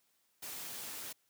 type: noise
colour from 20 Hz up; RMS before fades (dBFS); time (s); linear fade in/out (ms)
white; -44; 0.42-1.13; 10
effects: white hiss -75 dBFS RMS until 1.29 s + high-pass 100 Hz 12 dB/octave